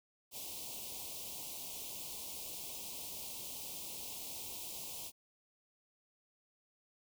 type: band-stop noise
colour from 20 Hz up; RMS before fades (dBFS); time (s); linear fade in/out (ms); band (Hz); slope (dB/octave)
white; -45; 0.31-5.12; 50; 1000 to 2500; 48
effects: none